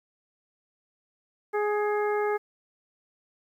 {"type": "harmonic tone with a mistuned harmonic", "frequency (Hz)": 417, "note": "G#4", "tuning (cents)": 7, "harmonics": [1, 2, 3, 4, 5], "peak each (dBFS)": [-25, -31, -35, -37, -39], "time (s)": [1.53, 2.38], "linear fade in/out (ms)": 20, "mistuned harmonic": 5, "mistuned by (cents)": 29, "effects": ["10-bit"]}